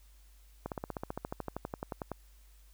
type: slowing click train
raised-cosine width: 1 ms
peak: -22 dBFS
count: 20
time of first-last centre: 0.66-2.117 s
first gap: 58 ms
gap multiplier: 1.03
effects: added 50 Hz sine -56 dBFS peak until 2.73 s + white hiss -67 dBFS RMS until 2.73 s

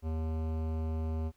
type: tone with hard clipping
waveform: sine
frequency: 79.7 Hz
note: D#2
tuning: 42 cents sharp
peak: -33 dBFS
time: 0.02-1.32 s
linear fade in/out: 50 ms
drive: 17 dB
effects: pink hiss -71 dBFS RMS until 1.36 s

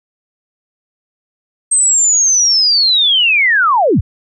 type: linear sweep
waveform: sine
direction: down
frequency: 8372 to 45.35 Hz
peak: -8 dBFS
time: 1.71-4.01 s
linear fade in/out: 10 ms
effects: none

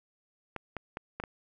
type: clicks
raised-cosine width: 0.5 ms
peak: -21 dBFS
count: 5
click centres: 0.563 / 0.767 / 0.971 / 1.2 / 1.238 s
effects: none

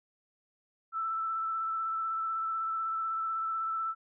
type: tone with vibrato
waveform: sine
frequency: 1324 Hz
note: E6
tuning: 7 cents sharp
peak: -30 dBFS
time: 0.92-3.95 s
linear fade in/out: 50 ms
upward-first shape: triangle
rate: 16 Hz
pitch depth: 21 cents each way
effects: none

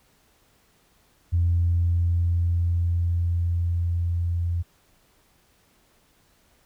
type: tone with level ramp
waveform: sine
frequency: 86 Hz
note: F2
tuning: 26 cents flat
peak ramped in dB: -17 to -22 dBFS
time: 1.32-4.63 s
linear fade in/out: 20 ms
effects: tanh soft clip ceiling -13 dBFS + pink hiss -62 dBFS RMS until 6.65 s

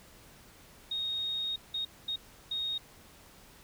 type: tone bursts at uneven times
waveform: sine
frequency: 3729 Hz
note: A#7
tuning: in tune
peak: -31 dBFS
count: 4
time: 0.91-1.56 / 1.74-1.85 / 2.08-2.16 / 2.51-2.78 s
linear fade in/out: 5 ms
effects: pink hiss -56 dBFS RMS until 3.63 s

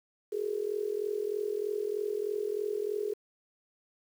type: tone with amplitude modulation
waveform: sine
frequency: 416.3 Hz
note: G#4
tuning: 4 cents sharp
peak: -26 dBFS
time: 0.32-3.14 s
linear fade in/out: 10 ms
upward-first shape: sine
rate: 43.2 Hz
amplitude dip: 85%
effects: 9-bit

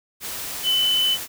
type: tone in noise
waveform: sine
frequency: 3016 Hz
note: F#7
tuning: 32 cents sharp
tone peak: -17 dBFS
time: 0.63-1.18 s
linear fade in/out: 50 ms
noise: white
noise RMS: -31 dBFS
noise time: 0.2-1.28 s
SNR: +11 dB
effects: none

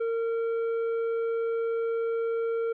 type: tone with tanh clipping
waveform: triangle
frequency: 458.3 Hz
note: A#4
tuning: 29 cents flat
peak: -27 dBFS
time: 0-2.73 s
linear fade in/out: 10 ms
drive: 11 dB
effects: none

